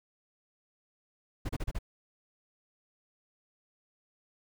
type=noise bursts; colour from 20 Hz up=brown; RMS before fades=-32 dBFS; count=5; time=1.45-1.788 s; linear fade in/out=10 ms; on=42 ms; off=32 ms; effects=none